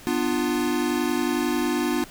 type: chord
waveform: square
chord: B diminished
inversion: none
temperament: equal with one note detuned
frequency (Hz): 246.9 / 297.6 / 349.2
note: B3 / D4 / F4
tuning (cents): 0 / +23 / 0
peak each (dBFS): -27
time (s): 0.07-2.04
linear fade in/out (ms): 0
effects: pink hiss -45 dBFS RMS until 2.1 s